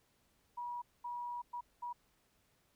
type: tone bursts at uneven times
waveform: sine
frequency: 965 Hz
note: B5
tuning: 40 cents flat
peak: -39 dBFS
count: 4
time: 0.57-0.82 / 1.04-1.42 / 1.53-1.61 / 1.82-1.93 s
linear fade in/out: 10 ms
effects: pink hiss -74 dBFS RMS until 2.75 s